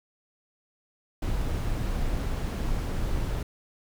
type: noise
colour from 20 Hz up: brown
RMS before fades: -28 dBFS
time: 1.22-3.43 s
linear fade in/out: 5 ms
effects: none